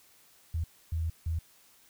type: tone bursts at uneven times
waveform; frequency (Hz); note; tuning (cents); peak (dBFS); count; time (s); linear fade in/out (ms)
sine; 81.4; E2; -21; -28; 3; 0.54-0.64 / 0.92-1.1 / 1.26-1.39; 5
effects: white hiss -61 dBFS RMS until 1.89 s